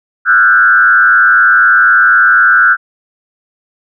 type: tone with frequency modulation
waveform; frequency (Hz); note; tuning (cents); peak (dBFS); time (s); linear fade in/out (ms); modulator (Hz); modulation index
sine; 1472; F#6; -9; -4; 0.25-2.77; 50; 104; 1.2
effects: none